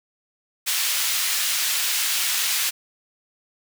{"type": "high-pass noise", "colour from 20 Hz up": "pink", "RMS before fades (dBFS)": -23, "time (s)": [0.66, 2.71], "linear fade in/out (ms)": 20, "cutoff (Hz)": 2400, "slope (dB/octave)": 12, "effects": []}